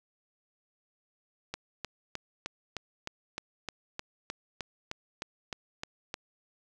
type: click train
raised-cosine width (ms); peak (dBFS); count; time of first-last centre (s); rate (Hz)
0.2; -18; 16; 1.54-6.141; 3.26
effects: none